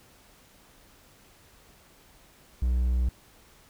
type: tone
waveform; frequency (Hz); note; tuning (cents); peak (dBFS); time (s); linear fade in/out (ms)
triangle; 61.74; B1; 0; -20; 2.62-3.09; 5
effects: pink hiss -57 dBFS RMS until 3.69 s